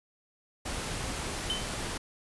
pink noise, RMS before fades -35 dBFS, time 0.65-1.98 s, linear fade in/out 10 ms
triangle tone with exponential decay, 3061 Hz, G7, 42 cents flat, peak -25 dBFS, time 1.5-1.76 s, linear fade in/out 0 ms, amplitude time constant 56 ms
effects resampled to 24000 Hz

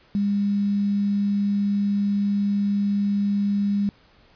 sine tone with quantisation, 202 Hz, G#3, 48 cents flat, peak -19 dBFS, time 0.15-3.89 s, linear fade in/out 0 ms, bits 7, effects pink hiss -56 dBFS RMS until 4.35 s + resampled to 11025 Hz

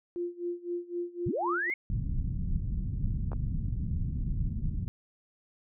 sine tone with tremolo, 349.2 Hz, F4, in tune, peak -29 dBFS, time 0.16-1.7 s, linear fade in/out 0 ms, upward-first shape sine, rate 3.9 Hz, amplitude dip 90%
sine linear sweep, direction up, 58.27 to 2217 Hz, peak -28 dBFS, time 1.26-1.74 s, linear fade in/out 5 ms
pink low-pass noise, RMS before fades -31 dBFS, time 1.9-4.88 s, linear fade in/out 0 ms, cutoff 180 Hz, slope 24 dB/octave
clicks, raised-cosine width 1 ms, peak -26 dBFS, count 2, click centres 3.318 / 3.332 s
effects none

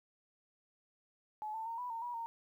sine tone with pitch steps, 855 / 890 / 919 / 986 / 914 / 968 / 921 Hz, A5 / A5 / A#5 / B5 / A#5 / B5 / A#5, -50 / +20 / -25 / -3 / -34 / -35 / -21 cents, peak -38 dBFS, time 1.42-2.26 s, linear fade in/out 0 ms, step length 120 ms, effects 12-bit

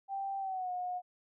sine tone with pitch glide, 784 to 723.1 Hz, G5 to F#5, 0 to -40 cents, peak -34 dBFS, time 0.08-1.02 s, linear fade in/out 50 ms, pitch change -140 cents, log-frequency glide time 0.39-0.71 s, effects none

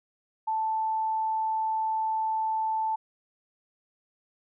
sine tone, 880 Hz, A5, in tune, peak -25 dBFS, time 0.47-2.96 s, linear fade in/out 10 ms, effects none

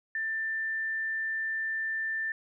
sine tone, 1780 Hz, A6, 20 cents sharp, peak -29 dBFS, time 0.15-2.32 s, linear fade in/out 2 ms, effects none

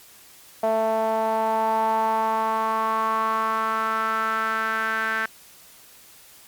sawtooth tone with band-pass filter sweep, 221.5 Hz, A3, 12 cents sharp, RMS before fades -23 dBFS, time 0.63-5.26 s, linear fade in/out 5 ms, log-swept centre 710 to 1600 Hz, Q 5.2, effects white hiss -49 dBFS RMS until 6.47 s + MP3 96 kbps

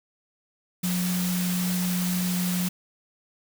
sine tone in noise, 180.2 Hz, F#3, 45 cents flat, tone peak -24 dBFS, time 0.83-2.69 s, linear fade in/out 10 ms, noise white, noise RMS -32 dBFS, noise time 0.83-2.69 s, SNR +5 dB, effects none

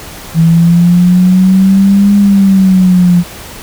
sine linear two-way sweep, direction up then down, 162.3 to 203.2 to 173.2 Hz, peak -3 dBFS, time 0.34-3.24 s, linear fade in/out 50 ms, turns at 2.16 s, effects pink hiss -28 dBFS RMS until 3.62 s

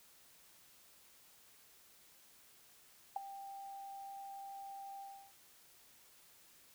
sine tone with ADSR envelope, 789 Hz, G5, 11 cents sharp, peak -31 dBFS, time 3.16-5.33 s, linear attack 4 ms, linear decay 11 ms, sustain -15 dB, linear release 320 ms, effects white hiss -64 dBFS RMS until 6.74 s

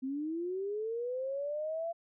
sine linear sweep, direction up, 256.4 to 681 Hz, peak -33 dBFS, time 0.02-1.93 s, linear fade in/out 20 ms, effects none

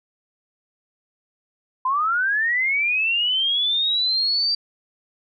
sine linear sweep, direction up, 1003 to 4699 Hz, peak -18 dBFS, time 1.85-4.55 s, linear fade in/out 5 ms, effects none

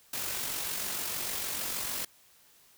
white noise with amplitude modulation, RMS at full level -33 dBFS, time 0.13-2.05 s, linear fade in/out 5 ms, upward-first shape sine, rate 46.6 Hz, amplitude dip 35%, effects white hiss -61 dBFS RMS until 2.77 s

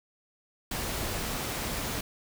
pink noise, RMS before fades -33 dBFS, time 0.71-2.01 s, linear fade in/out 5 ms, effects none

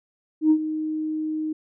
sine tone with ADSR envelope, 311.1 Hz, D#4, in tune, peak -11 dBFS, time 0.41-1.53 s, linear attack 96 ms, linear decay 72 ms, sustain -13 dB, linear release 7 ms, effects tanh soft clip ceiling -9 dBFS

